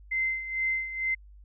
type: tone with tremolo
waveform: sine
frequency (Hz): 2073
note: C7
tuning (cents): -17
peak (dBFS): -24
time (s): 0.11-1.15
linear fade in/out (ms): 10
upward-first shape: sine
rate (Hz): 2.2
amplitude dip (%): 70
effects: added 50 Hz sine -48 dBFS peak until 1.44 s